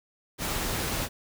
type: noise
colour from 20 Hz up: pink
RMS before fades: -30 dBFS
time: 0.38-1.09 s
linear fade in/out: 50 ms
effects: none